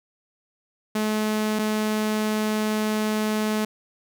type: tone pair in turn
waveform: sawtooth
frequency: 214.7 / 214.7 Hz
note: A3 / A3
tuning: -42 / -42 cents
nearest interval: unison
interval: 0 cents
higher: neither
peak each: -18 dBFS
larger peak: neither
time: 0.95-1.59 / 1.59-3.65 s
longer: second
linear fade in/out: 5 ms
effects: none